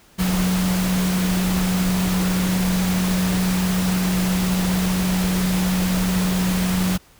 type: tone in noise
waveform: sine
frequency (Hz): 183.8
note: F#3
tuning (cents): -11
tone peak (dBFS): -18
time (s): 0.18-6.98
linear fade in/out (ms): 20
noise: pink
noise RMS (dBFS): -26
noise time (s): 0.18-6.98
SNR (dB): +5
effects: pink hiss -52 dBFS RMS until 7.19 s